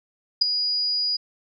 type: tone with ADSR envelope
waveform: sine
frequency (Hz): 4900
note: D#8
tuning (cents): -27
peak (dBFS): -10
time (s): 0.41-1.17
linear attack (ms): 11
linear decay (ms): 6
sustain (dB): -11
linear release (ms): 12
effects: none